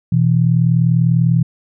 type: tone pair together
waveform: sine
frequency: 124.74 / 164.81 Hz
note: B2 / E3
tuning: +18 / 0 cents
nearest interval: perfect fourth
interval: 482 cents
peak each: -13 dBFS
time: 0.12-1.43 s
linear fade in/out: 5 ms
effects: none